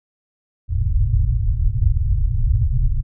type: low-pass noise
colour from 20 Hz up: pink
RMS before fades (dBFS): -17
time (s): 0.68-3.03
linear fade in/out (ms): 50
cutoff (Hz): 130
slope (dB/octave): 96
effects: none